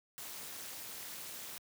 white noise with amplitude modulation, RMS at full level -42 dBFS, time 0.18-1.58 s, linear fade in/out 0 ms, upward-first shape sine, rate 262 Hz, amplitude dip 90%, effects high-pass 80 Hz 12 dB/octave

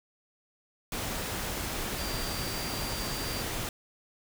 sine tone in noise, 4713 Hz, D8, 5 cents sharp, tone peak -40 dBFS, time 1.98-3.42 s, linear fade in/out 2 ms, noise pink, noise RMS -34 dBFS, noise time 0.92-3.69 s, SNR -9 dB, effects none

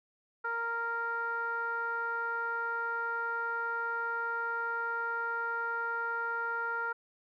15% pulse tone with low-pass filter, 464.9 Hz, A#4, 5 cents flat, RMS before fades -34 dBFS, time 0.44-6.93 s, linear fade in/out 10 ms, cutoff 1300 Hz, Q 6.6, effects none

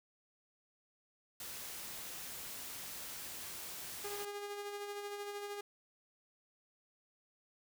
white noise, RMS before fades -46 dBFS, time 1.4-4.25 s, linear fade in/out 2 ms
sawtooth tone with tremolo, 408.2 Hz, G#4, 30 cents flat, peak -36 dBFS, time 4.04-5.61 s, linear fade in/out 5 ms, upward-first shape sine, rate 13 Hz, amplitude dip 40%
effects none

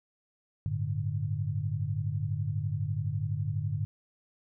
sine chord, G suspended second, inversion none, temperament equal, 98 / 110 / 146.83 Hz, G2 / A2 / D3, 0 / 0 / 0 cents, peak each -33 dBFS, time 0.66-3.85 s, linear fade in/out 0 ms, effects none

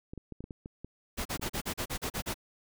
clicks, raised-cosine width 3 ms, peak -28 dBFS, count 12, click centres 0.135 / 0.177 / 0.323 / 0.406 / 0.441 / 0.508 / 0.659 / 0.846 / 1.359 / 1.396 / 1.46 / 1.546 s
pink noise bursts, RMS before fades -34 dBFS, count 10, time 1.17-2.343 s, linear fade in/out 20 ms, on 84 ms, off 37 ms
effects none

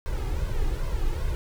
brown noise with flanger, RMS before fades -26 dBFS, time 0.06-1.35 s, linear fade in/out 0 ms, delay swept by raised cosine 1.9 to 2.45 ms, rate 2.5 Hz, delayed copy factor +0.8, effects none

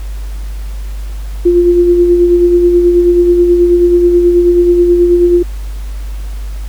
sine tone with tremolo, 349.7 Hz, F4, 2 cents sharp, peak -3 dBFS, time 1.45-5.43 s, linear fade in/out 10 ms, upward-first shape sine, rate 9.3 Hz, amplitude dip 40%, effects added 50 Hz sine -18 dBFS peak until 6.68 s + pink hiss -38 dBFS RMS until 6.68 s

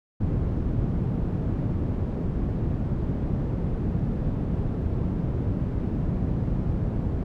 white low-pass noise, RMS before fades -26 dBFS, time 0.2-7.24 s, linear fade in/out 10 ms, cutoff 170 Hz, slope 12 dB/octave, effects none

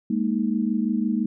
sine chord, Ab suspended second, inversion none, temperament just, 207.7 / 233.6 / 311.5 Hz, Ab3 / Bb3 / Eb4, 0 / +4 / +2 cents, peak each -24 / -24 / -28 dBFS, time 0.1-1.26 s, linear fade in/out 5 ms, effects none

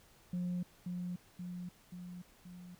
sine tone with echo, 178.2 Hz, F3, 35 cents sharp, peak -32 dBFS, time 0.33-0.63 s, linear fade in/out 5 ms, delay 530 ms, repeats 4, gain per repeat -4 dB, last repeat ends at 2.75 s, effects tanh soft clip ceiling -32 dBFS + pink hiss -64 dBFS RMS until 2.79 s

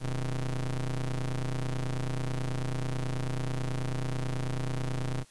45% pulse ring-modulated tone, 70.8 Hz, C#2, 37 cents sharp, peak -26 dBFS, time 0-5.25 s, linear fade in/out 50 ms, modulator 56.2 Hz, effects white hiss -59 dBFS RMS until 5.3 s + resampled to 24000 Hz

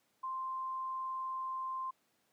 sine tone, 1046.5 Hz, C6, in tune, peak -36 dBFS, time 0.23-1.91 s, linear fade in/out 10 ms, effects pink hiss -75 dBFS RMS until 2.32 s + high-pass 200 Hz 12 dB/octave

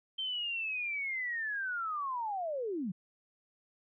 sine linear sweep, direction down, 3136 to 164.81 Hz, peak -33 dBFS, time 0.18-2.92 s, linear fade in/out 10 ms, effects none

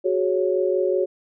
sine chord, F# suspended second, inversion none, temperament equal, 370 / 415.3 / 554.4 Hz, F#4 / G#4 / C#5, 0 / 0 / 0 cents, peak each -21 / -25 / -23 dBFS, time 0.04-1.06 s, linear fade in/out 20 ms, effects none

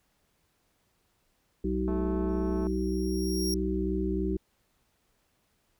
harmonic tone, 63.2 Hz, B1, 41 cents sharp, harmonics 1 / 3 / 5 / 6, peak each -32 / -32 / -32 / -32 dBFS, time 1.64-4.37 s, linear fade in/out 5 ms
click train, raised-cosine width 1 ms, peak -27 dBFS, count 173, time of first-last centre 1.88-2.669 s, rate 218 Hz
sawtooth tone with exponential growth, 5588 Hz, F8, in tune, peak -27 dBFS, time 2.29-3.54 s, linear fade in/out 1 ms, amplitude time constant 270 ms
effects pink hiss -72 dBFS RMS until 5.79 s

